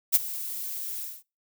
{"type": "noise with ADSR envelope", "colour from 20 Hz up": "violet", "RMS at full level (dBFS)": -17, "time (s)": [0.12, 1.23], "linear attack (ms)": 33, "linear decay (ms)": 23, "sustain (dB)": -17, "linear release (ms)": 230, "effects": ["noise-tail reverb RT60 0.3 s tail -26 dB re dry"]}